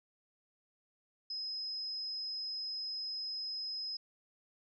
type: tone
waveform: sine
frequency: 5090 Hz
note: D#8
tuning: 39 cents sharp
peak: -37 dBFS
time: 1.3-3.97 s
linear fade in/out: 5 ms
effects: none